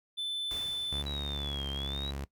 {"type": "tone", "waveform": "triangle", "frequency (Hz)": 3520, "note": "A7", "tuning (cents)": 0, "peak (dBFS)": -30, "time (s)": [0.17, 1.03], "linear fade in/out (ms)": 20}
{"type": "noise with exponential decay", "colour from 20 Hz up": "pink", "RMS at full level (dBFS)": -44, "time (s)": [0.51, 1.76], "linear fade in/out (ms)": 0, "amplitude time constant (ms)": 270}
{"type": "tone with pitch glide", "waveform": "sawtooth", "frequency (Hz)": [71.3, 69.27], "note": ["C#2", "C#2"], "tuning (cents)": [49, -1], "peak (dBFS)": -32, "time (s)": [0.92, 2.25], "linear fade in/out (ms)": 5, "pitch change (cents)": -50, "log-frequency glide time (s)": [1.52, 1.57]}
{"type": "linear two-way sweep", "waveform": "sine", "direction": "down then up", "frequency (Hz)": [3925, 3139, 3925], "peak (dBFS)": -36, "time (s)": [1.06, 2.11], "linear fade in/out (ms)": 5, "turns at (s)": 1.7}
{"effects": ["noise-tail reverb RT60 0.1 s tail -18 dB re dry"]}